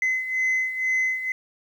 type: beating tone pair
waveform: sine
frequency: 2040 / 2042.1 Hz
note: C7 / C7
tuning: -44 / -43 cents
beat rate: 2.1 Hz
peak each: -21 / -26 dBFS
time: 0.02-1.32 s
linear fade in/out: 2 ms
effects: tanh soft clip ceiling -18 dBFS + 9-bit